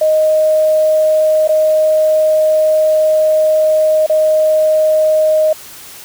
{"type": "tone with dropouts", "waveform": "sine", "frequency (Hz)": 622.3, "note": "D#5", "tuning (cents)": 0, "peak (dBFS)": -8, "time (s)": [0.01, 5.53], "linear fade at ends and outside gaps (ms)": 5, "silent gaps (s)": [[1.476, 1.49], [4.064, 4.096]], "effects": ["white hiss -34 dBFS RMS until 6.04 s"]}